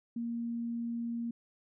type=tone; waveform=sine; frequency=234 Hz; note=A#3; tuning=7 cents sharp; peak=-33 dBFS; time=0.16-1.31 s; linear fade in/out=5 ms; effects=none